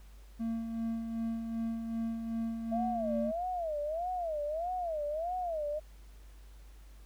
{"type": "tone with tremolo", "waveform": "triangle", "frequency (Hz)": 227.6, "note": "A#3", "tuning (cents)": -41, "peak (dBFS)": -29, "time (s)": [0.39, 3.32], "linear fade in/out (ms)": 20, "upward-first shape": "sine", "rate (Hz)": 2.6, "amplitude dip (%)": 45}
{"type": "tone with vibrato", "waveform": "sine", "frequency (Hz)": 656, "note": "E5", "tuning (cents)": -9, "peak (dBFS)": -32, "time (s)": [2.71, 5.8], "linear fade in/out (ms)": 20, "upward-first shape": "sine", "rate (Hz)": 1.6, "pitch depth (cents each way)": 200}
{"effects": ["added 50 Hz sine -50 dBFS peak until 7.05 s", "pink hiss -64 dBFS RMS until 7.05 s"]}